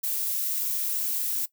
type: noise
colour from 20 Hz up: violet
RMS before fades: -28 dBFS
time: 0.03-1.46 s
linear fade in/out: 10 ms
effects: noise-tail reverb RT60 0.1 s tail -18 dB re dry